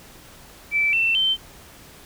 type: tone with pitch steps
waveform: sine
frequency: 2322 / 2683 / 3099 Hz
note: D7 / E7 / G7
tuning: -20 / +30 / -21 cents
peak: -17 dBFS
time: 0.71-1.37 s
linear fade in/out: 50 ms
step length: 220 ms
effects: pink hiss -46 dBFS RMS until 2.05 s